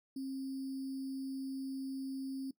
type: tone with sample-and-hold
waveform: sine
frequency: 267.6 Hz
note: C4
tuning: 39 cents sharp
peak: -37 dBFS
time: 0.16-2.51 s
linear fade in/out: 5 ms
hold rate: 4900 Hz
effects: noise-tail reverb RT60 0.1 s tail -19 dB re dry